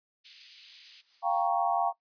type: high-pass noise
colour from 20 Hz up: pink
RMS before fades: -49 dBFS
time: 0.24-1.02 s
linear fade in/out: 20 ms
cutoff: 2700 Hz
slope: 24 dB/octave
type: noise with tremolo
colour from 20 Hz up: violet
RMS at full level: -47 dBFS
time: 0.66-1.49 s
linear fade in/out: 20 ms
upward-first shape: sine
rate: 4.6 Hz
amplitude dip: 55%
type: chord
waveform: sine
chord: G half-diminished seventh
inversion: third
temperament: equal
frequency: 698.5 / 784 / 932.3 / 1108.7 Hz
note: F5 / G5 / Bb5 / Db6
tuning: 0 / 0 / 0 / 0 cents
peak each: -29 / -29 / -32 / -33 dBFS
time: 1.22-1.93 s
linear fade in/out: 50 ms
effects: noise-tail reverb RT60 0.1 s tail -17 dB re dry + resampled to 11025 Hz